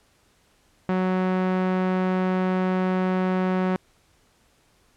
sawtooth tone with low-pass filter, 185.3 Hz, F#3, 3 cents sharp, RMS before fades -23 dBFS, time 0.89-3.76 s, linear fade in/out 0 ms, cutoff 1800 Hz, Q 0.8, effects pink hiss -62 dBFS RMS until 4.96 s + low-pass 11000 Hz 12 dB/octave

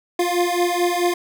25% pulse beating tone pair, 349.2 / 353.8 Hz, F4 / F4, 0 / +23 cents, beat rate 4.6 Hz, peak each -17 dBFS, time 0.19-1.14 s, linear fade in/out 5 ms, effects none

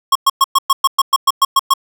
square tone bursts, 1089 Hz, C#6, 31 cents flat, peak -8 dBFS, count 12, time 0.12-1.738 s, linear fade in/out 5 ms, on 34 ms, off 110 ms, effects none

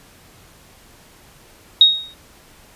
sine tone with exponential decay, 3756 Hz, A#7, 12 cents sharp, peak -3 dBFS, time 1.81-2.14 s, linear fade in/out 2 ms, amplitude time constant 70 ms, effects pink hiss -48 dBFS RMS until 2.75 s + resampled to 32000 Hz

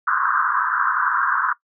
white band-pass noise, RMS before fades -20 dBFS, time 0.07-1.53 s, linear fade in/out 5 ms, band 1000 to 1600 Hz, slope 96 dB/octave, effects noise-tail reverb RT60 0.1 s tail -19 dB re dry

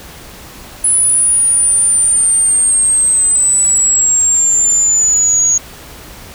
sine exponential sweep, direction down, 10100 to 6645 Hz, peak -8 dBFS, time 0.84-5.58 s, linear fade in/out 5 ms, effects added 60 Hz sine -42 dBFS peak until 6.34 s + pink hiss -34 dBFS RMS until 6.34 s

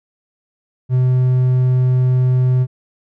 triangle tone, 127.3 Hz, C3, 47 cents flat, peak -9 dBFS, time 0.89-2.67 s, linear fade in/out 50 ms, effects none

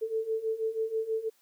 sine beating tone pair, 440 / 446.2 Hz, A4 / A4, 0 / +24 cents, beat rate 6.2 Hz, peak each -33 / -30 dBFS, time 0.01-1.3 s, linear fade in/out 20 ms, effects white hiss -67 dBFS RMS until 1.41 s + high-pass 200 Hz 12 dB/octave

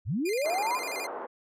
sine linear sweep, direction up, 69.3 to 1071 Hz, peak -26 dBFS, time 0.05-0.8 s, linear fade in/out 50 ms
sawtooth tone with vibrato, 2247 Hz, C#7, 23 cents sharp, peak -31 dBFS, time 0.25-1.07 s, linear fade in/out 10 ms, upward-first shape square, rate 12 Hz, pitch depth 130 cents each way
pink band-pass noise, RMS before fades -37 dBFS, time 0.44-1.27 s, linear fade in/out 20 ms, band 400 to 1200 Hz, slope 24 dB/octave
effects resampled to 32000 Hz

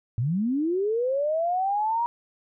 sine linear sweep, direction up, 105.8 to 958 Hz, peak -22 dBFS, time 0.18-2.06 s, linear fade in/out 0 ms, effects none

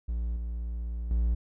triangle tone with level steps, 57.9 Hz, A#1, 11 cents flat, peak -26 / -29 / -21 dBFS, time 0.08-1.35 s, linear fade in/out 10 ms, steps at 0.36 / 1.11 s, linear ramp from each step 2 ms, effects none

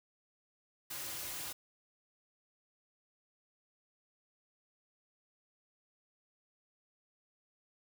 white noise with comb filter, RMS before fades -42 dBFS, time 0.9-1.53 s, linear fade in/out 10 ms, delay 4.5 ms, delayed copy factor -0.55, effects none

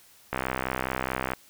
click train, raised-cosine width 0.5 ms, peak -12 dBFS, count 66, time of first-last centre 0.33-1.335 s, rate 64.7 Hz, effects white hiss -56 dBFS RMS until 1.49 s

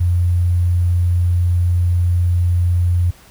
sine tone with sample-and-hold, 88 Hz, F2, 14 cents sharp, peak -12 dBFS, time 0-3.11 s, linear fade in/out 10 ms, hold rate 11025 Hz, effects pink hiss -46 dBFS RMS until 3.3 s

